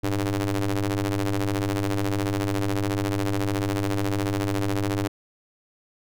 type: ring-modulated tone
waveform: sawtooth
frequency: 98.5 Hz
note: G2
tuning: 9 cents sharp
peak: -16 dBFS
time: 0.03-5.08 s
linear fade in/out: 10 ms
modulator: 204 Hz
effects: none